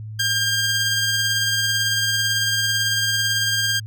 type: tone with tremolo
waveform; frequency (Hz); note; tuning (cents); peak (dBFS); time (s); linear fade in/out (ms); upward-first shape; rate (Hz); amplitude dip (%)
15% pulse; 1602; G6; +37; -11; 0.19-3.8; 10; sine; 18; 25
effects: added 108 Hz sine -30 dBFS peak until 3.86 s